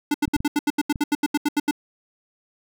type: tone bursts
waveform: square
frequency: 293.7 Hz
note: D4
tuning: in tune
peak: -18 dBFS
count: 15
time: 0.11-1.711 s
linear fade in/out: 5 ms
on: 33 ms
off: 79 ms
type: clicks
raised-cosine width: 5 ms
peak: -18 dBFS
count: 4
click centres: 0.279 / 0.363 / 0.405 / 0.958 s
effects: none